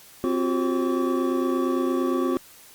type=tone cluster; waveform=triangle; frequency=261.2 / 352.9 / 381.6 / 536 / 1143 Hz; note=C4 / F4 / G4 / C5 / D6; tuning=-3 / +18 / -47 / +42 / -47 cents; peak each=-23 / -23 / -29 / -31 / -30 dBFS; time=0.24-2.37 s; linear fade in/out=0 ms; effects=white hiss -49 dBFS RMS until 2.74 s + Opus 48 kbps